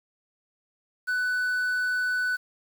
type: tone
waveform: triangle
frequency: 1493 Hz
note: F#6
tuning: 15 cents sharp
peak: -22 dBFS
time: 1.07-2.37 s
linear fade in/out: 20 ms
effects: 8-bit